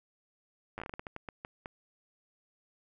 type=slowing click train; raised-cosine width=0.5 ms; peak=-25 dBFS; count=14; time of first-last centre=0.78-1.659 s; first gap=9 ms; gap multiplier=1.3; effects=none